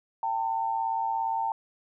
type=tone pair together; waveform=sine; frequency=784 / 901.3 Hz; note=G5 / A5; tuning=0 / +41 cents; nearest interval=major second; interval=241 cents; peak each=-31 / -27 dBFS; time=0.23-1.52 s; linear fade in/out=2 ms; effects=none

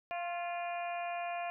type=harmonic tone with a mistuned harmonic; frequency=346.9 Hz; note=F4; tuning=12 cents flat; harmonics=2 / 3 / 4 / 5 / 6 / 7 / 8; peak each=-36 / -46 / -51 / -49 / -55 / -45 / -51 dBFS; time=0.11-1.5 s; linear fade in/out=0 ms; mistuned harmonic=3; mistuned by=+36 cents; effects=none

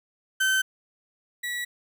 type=tone pair in turn; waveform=35% pulse; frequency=1539 / 1939 Hz; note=G6 / B6; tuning=-32 / -32 cents; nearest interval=major third; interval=400 cents; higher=second; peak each=-19 / -27 dBFS; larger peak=first; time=0.4-0.62 / 1.43-1.65 s; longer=neither; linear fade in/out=10 ms; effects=none

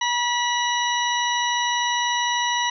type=harmonic tone with a mistuned harmonic; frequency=973 Hz; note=B5; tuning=26 cents flat; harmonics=1 / 2 / 3 / 4 / 6; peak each=-23 / -26 / -28 / -29 / -31 dBFS; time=0.01-2.7 s; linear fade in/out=5 ms; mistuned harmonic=1; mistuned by=-19 cents; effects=none

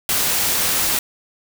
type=noise; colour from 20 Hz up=white; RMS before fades=-19 dBFS; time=0.09-0.99 s; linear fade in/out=2 ms; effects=none

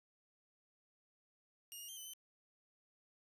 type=tone with pitch steps; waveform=10% pulse; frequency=2844 / 2860 / 3150 / 3026 / 3062 Hz; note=F7 / F7 / G7 / F#7 / G7; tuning=+31 / +41 / +8 / +38 / -41 cents; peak=-40 dBFS; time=1.72-2.135 s; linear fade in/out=0 ms; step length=83 ms; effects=resampled to 32000 Hz + 12-bit

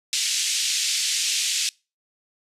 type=band-pass noise; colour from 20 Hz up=white; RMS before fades=-24 dBFS; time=0.13-1.69 s; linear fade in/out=0 ms; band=2500 to 7600 Hz; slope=24 dB/octave; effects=noise-tail reverb RT60 0.3 s tail -26 dB re dry + resampled to 32000 Hz

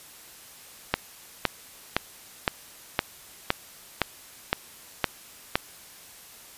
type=click train; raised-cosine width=0.3 ms; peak=-4 dBFS; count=10; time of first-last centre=0.94-5.555 s; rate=1.95 Hz; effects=white hiss -48 dBFS RMS until 6.57 s + resampled to 32000 Hz

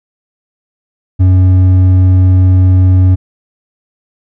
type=tone with hard clipping; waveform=sine; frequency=92.5 Hz; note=F#2; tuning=in tune; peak=-5 dBFS; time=1.19-3.16 s; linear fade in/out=20 ms; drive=5 dB; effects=none

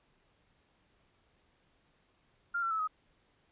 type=tone with pitch steps; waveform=sine; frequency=1396.9 / 1350.1 / 1304.9 / 1261.1 Hz; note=F6 / E6 / E6 / D#6; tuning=0 / +41 / -18 / +23 cents; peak=-30 dBFS; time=2.54-2.876 s; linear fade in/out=10 ms; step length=84 ms; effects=pink hiss -71 dBFS RMS until 3.51 s + resampled to 8000 Hz

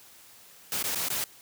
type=noise with dropouts; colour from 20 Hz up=white; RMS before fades=-30 dBFS; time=0.72-1.24 s; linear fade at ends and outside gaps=1 ms; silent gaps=0.827-0.84 / 0.948-0.957 / 1.085-1.102 s; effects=white hiss -53 dBFS RMS until 1.41 s + high-pass 60 Hz 12 dB/octave

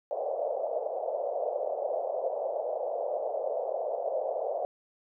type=band-pass noise; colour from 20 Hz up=white; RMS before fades=-32 dBFS; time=0.11-4.65 s; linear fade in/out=0 ms; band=510 to 670 Hz; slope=48 dB/octave; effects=none

